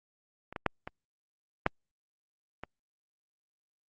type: clicks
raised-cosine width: 0.5 ms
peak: -28 / -21 / -10 / -23 / -9 / -24 dBFS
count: 6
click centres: 0.526 / 0.562 / 0.663 / 0.875 / 1.664 / 2.636 s
effects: Opus 48 kbps